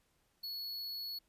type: tone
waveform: square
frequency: 4383 Hz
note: C#8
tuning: 20 cents flat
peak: -40 dBFS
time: 0.43-1.19 s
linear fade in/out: 10 ms
effects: pink hiss -75 dBFS RMS until 1.28 s + resampled to 32000 Hz